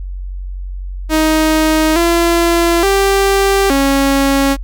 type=tone with pitch steps; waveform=sawtooth; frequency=313.6 / 339.9 / 392.8 / 275.2 Hz; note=D#4 / F4 / G4 / C#4; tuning=+14 / -47 / +4 / -12 cents; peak=-6 dBFS; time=1.09-4.57 s; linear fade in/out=50 ms; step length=870 ms; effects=noise-tail reverb RT60 0.1 s tail -26 dB re dry + added 46 Hz sine -21 dBFS peak until 4.63 s